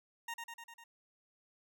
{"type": "tone with echo", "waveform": "20% pulse", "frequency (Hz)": 929, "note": "A#5", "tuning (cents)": -6, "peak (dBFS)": -34, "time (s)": [0.28, 0.34], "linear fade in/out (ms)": 5, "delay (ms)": 100, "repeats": 5, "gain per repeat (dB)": -3, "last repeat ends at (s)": 0.84, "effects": []}